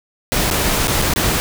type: noise with dropouts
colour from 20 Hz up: pink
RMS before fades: -17 dBFS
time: 0.32-1.4 s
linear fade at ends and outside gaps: 0 ms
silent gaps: 0.502-0.511 / 0.872-0.88 / 1.017-1.022 / 1.137-1.161 s
effects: none